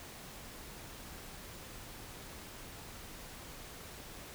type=silence; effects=pink hiss -49 dBFS RMS until 4.34 s

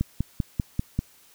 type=click train; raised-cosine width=5 ms; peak=-11 dBFS; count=6; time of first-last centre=0.01-0.99 s; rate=5.1 Hz; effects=white hiss -56 dBFS RMS until 1.34 s

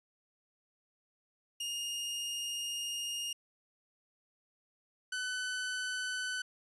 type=tone pair in turn; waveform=sawtooth; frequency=2841 / 1505 Hz; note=F7 / F#6; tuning=+29 / +29 cents; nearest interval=major seventh; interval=1100 cents; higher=first; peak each=-32 / -31 dBFS; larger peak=second; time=1.6-3.33 / 5.12-6.42 s; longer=first; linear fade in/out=5 ms; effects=resampled to 24000 Hz

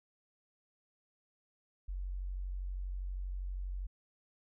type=tone; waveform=sine; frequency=46.25 Hz; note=F#1; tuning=in tune; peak=-36 dBFS; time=1.88-3.87 s; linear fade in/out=10 ms; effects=none

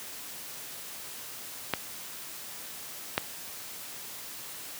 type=clicks; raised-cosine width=0.3 ms; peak=-9 / -8 dBFS; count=2; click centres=1.737 / 3.179 s; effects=white hiss -42 dBFS RMS until 4.79 s + high-pass 80 Hz 12 dB/octave

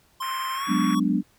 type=tone with pitch glide; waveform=square; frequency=1052 to 1121 Hz; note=C6 to C#6; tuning=+9 to +19 cents; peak=-28 dBFS; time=0.2-1 s; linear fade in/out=10 ms; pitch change=+110 cents; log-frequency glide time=0.54-0.66 s
type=band-pass noise; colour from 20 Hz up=pink; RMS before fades=-37 dBFS; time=0.22-0.95 s; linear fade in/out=5 ms; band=1100 to 2400 Hz; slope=48 dB/octave
type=chord; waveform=sine; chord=G# half-diminished seventh; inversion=third; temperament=equal; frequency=185 / 207.7 / 246.9 / 293.7 Hz; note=F#3 / G#3 / B3 / D4; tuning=0 / 0 / 0 / 0 cents; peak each=-25 dBFS; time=0.67-1.23 s; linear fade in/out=50 ms
effects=pink hiss -61 dBFS RMS until 1.38 s

